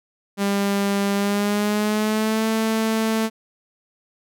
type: tone with pitch glide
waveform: sawtooth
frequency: 199.8 to 221.7 Hz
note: G3 to A3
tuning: +33 to +13 cents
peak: -15 dBFS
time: 0.37-3.3 s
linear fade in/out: 50 ms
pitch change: +180 cents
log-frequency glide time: 1.14-2.47 s
effects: none